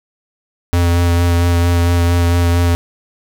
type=tone with vibrato; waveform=square; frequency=86.4 Hz; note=F2; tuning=18 cents flat; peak=-11 dBFS; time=0.73-2.75 s; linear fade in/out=0 ms; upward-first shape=sine; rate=4.4 Hz; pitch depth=16 cents each way; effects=none